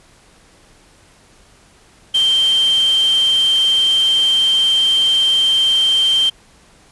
sine tone in noise, 3141 Hz, G7, 3 cents sharp, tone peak -11 dBFS, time 2.14-6.3 s, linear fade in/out 10 ms, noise white, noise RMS -29 dBFS, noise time 2.14-6.3 s, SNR +15 dB, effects pink hiss -49 dBFS RMS until 6.91 s + resampled to 24000 Hz

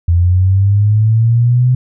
sine linear sweep, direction up, 84.1 to 127.6 Hz, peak -7 dBFS, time 0.08-1.75 s, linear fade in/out 5 ms, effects none

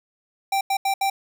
square tone bursts at uneven times, 783 Hz, G5, 2 cents flat, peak -20 dBFS, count 4, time 0.52-0.61 / 0.7-0.77 / 0.85-0.94 / 1.01-1.1 s, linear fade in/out 5 ms, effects none

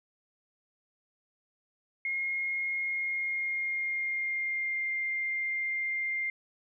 sine tone with pitch glide, 2147 to 2105 Hz, C7 to C7, +44 to +10 cents, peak -29 dBFS, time 2.05-6.3 s, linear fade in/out 2 ms, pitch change -34 cents, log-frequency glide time 2.79-4.93 s, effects none

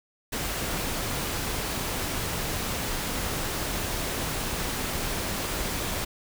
pink noise, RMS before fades -30 dBFS, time 0.32-6.05 s, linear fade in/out 10 ms, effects none

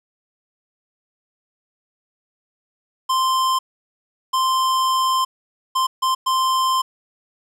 square tone bursts at uneven times, 1044 Hz, C6, 4 cents flat, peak -17 dBFS, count 5, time 3.09-3.59 / 4.33-5.25 / 5.75-5.87 / 6.02-6.15 / 6.26-6.82 s, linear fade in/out 10 ms, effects low-pass 11000 Hz 12 dB/octave + 9-bit

